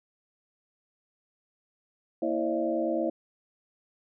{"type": "tone cluster", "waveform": "sine", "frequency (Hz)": [235.1, 329, 538, 607, 675], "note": ["A#3", "E4", "C5", "D#5", "E5"], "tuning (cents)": [15, -3, 48, -43, 41], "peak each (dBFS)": [-35, -29, -32, -32, -34], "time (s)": [2.22, 3.1], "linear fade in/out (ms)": 5, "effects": []}